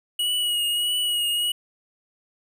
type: tone with vibrato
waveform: square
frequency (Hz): 2906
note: F#7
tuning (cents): -32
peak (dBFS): -22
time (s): 0.19-1.52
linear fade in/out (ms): 5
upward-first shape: triangle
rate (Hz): 1.6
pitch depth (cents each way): 35
effects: none